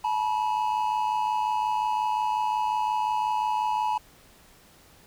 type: tone pair together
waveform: triangle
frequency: 862 / 967.6 Hz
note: A5 / B5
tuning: -36 / -36 cents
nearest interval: major second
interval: 200 cents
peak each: -24 / -25 dBFS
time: 0.04-3.98 s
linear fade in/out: 5 ms
effects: pink hiss -55 dBFS RMS until 5.06 s